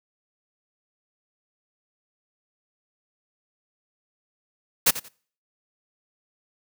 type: noise with echo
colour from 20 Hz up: white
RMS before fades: -17 dBFS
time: 4.86-4.91 s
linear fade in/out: 10 ms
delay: 89 ms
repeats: 2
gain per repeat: -14 dB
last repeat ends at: 5.088 s
effects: noise-tail reverb RT60 0.5 s tail -25 dB re dry + high-pass 80 Hz 12 dB/octave